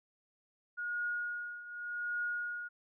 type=tone with tremolo; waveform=sine; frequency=1439 Hz; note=F#6; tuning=49 cents flat; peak=-32 dBFS; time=0.77-2.69 s; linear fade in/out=20 ms; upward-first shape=triangle; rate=0.86 Hz; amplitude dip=80%; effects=none